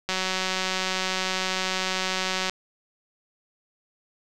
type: click train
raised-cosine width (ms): 0.2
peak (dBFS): -9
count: 451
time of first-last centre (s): 0.09-2.496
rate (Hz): 187
effects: none